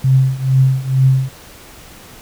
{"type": "tone with tremolo", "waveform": "sine", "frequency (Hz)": 132.2, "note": "C3", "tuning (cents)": 18, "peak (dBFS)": -6, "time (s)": [0.04, 1.29], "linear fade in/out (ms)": 5, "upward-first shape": "triangle", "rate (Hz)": 2.2, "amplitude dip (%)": 90, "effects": ["pink hiss -39 dBFS RMS until 2.21 s"]}